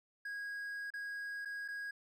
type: tone with dropouts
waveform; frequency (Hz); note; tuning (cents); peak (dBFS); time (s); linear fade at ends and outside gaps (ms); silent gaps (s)
triangle; 1645; G#6; -17; -38; 0.25-1.91; 5; 0.904-0.937 / 1.45-1.455 / 1.68-1.684
effects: none